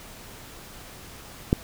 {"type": "click", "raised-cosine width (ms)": 3, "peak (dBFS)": -5, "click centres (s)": 1.529, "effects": ["pink hiss -44 dBFS RMS until 1.63 s"]}